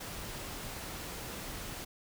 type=noise; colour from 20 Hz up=pink; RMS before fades=-42 dBFS; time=0-1.85 s; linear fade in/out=10 ms; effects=none